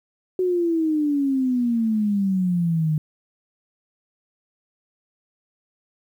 sine exponential sweep, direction down, 372.6 to 151.6 Hz, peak -18 dBFS, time 0.39-2.98 s, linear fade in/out 2 ms, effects 9-bit

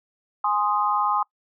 sine chord, Ab major, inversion none, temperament equal, 830.6 / 1046.5 / 1244.5 Hz, Ab5 / C6 / Eb6, 0 / 0 / 0 cents, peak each -24 dBFS, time 0.44-1.23 s, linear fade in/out 5 ms, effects noise-tail reverb RT60 0.1 s tail -24 dB re dry

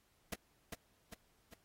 pink noise with echo, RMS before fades -40 dBFS, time 0.32-0.34 s, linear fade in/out 5 ms, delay 400 ms, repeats 3, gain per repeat -5 dB, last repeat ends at 1.54 s, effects pink hiss -74 dBFS RMS until 1.64 s + AAC 48 kbps

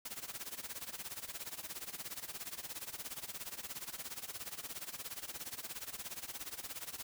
white noise with tremolo, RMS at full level -42 dBFS, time 0.05-7.03 s, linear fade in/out 5 ms, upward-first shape sine, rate 17 Hz, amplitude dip 85%, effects none

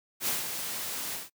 white noise with ADSR envelope, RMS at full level -28 dBFS, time 0.2-1.3 s, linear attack 70 ms, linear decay 160 ms, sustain -7 dB, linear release 160 ms, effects noise-tail reverb RT60 0.1 s tail -25 dB re dry + high-pass 100 Hz 12 dB/octave

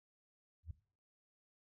sine tone with exponential growth, 80.7 Hz, E2, 36 cents flat, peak -39 dBFS, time 0.63-0.71 s, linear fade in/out 5 ms, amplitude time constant 17 ms, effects noise-tail reverb RT60 0.4 s tail -17 dB re dry

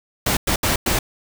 pink noise bursts at uneven times, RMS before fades -19 dBFS, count 4, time 0.26-0.37 / 0.47-0.56 / 0.63-0.76 / 0.86-0.99 s, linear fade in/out 5 ms, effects none

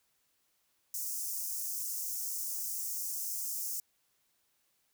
white high-pass noise, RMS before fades -37 dBFS, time 0.94-3.8 s, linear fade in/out 2 ms, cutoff 5500 Hz, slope 48 dB/octave, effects white hiss -75 dBFS RMS until 4.93 s

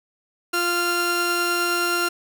sawtooth tone pair together, 349.2 / 1387.2 Hz, F4 / F6, 0 / -12 cents, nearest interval 2 octaves, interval 2388 cents, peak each -21 / -18 dBFS, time 0.53-2.09 s, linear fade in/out 10 ms, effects none

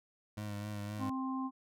25% pulse tone with vibrato, 103.83 Hz, G#2, in tune, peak -35 dBFS, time 0.37-1.1 s, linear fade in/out 5 ms, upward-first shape sine, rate 3.9 Hz, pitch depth 29 cents each way
harmonic tone, 262.9 Hz, C4, 8 cents sharp, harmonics 1 / 3 / 4, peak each -35 / -46 / -41 dBFS, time 0.98-1.51 s, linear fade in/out 50 ms
effects none

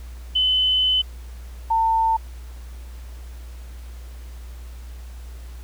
sine tone pair in turn, 3027 / 899.9 Hz, F#7 / A5, +39 / +39 cents, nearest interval octave + major sixth, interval 2100 cents, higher first, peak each -16 dBFS, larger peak neither, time 0.35-1.02 / 1.7-2.17 s, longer first, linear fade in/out 10 ms, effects added 60 Hz sine -34 dBFS peak until 5.63 s + pink hiss -50 dBFS RMS until 5.63 s

